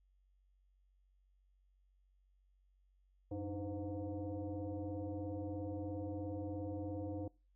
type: tone with frequency modulation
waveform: sine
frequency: 110 Hz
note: A2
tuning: in tune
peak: -39 dBFS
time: 3.31-7.28 s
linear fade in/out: 5 ms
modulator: 203 Hz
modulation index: 2.2
effects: noise-tail reverb RT60 0.3 s tail -23 dB re dry + added 47 Hz sine -69 dBFS peak until 7.55 s